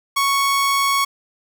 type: tone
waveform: sawtooth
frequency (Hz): 1109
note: C#6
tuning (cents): 0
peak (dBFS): -12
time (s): 0.16-1.05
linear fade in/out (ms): 10
effects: none